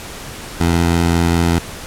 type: tone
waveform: 15% pulse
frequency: 84.8 Hz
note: E2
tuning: 50 cents sharp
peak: -6 dBFS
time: 0.6-1.59 s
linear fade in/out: 5 ms
effects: pink hiss -31 dBFS RMS until 1.86 s + low-pass 12000 Hz 12 dB/octave